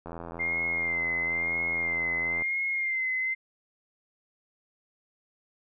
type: click train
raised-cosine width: 1 ms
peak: -25 dBFS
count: 200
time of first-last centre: 0.06-2.421 s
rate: 84.3 Hz
type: tone with vibrato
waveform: sine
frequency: 2100 Hz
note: C7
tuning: 6 cents sharp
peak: -26 dBFS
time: 0.39-3.35 s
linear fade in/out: 20 ms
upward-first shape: sine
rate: 1 Hz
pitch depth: 49 cents each way
effects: none